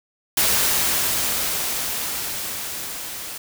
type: noise with level ramp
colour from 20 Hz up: white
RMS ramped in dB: -18 to -33 dBFS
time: 0.37-3.38 s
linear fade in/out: 5 ms
effects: none